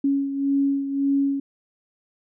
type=beating tone pair; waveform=sine; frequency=277.2 / 279 Hz; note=C#4 / C#4; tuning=0 / +11 cents; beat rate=1.8 Hz; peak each=-20 / -27 dBFS; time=0.04-1.4 s; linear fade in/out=5 ms; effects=none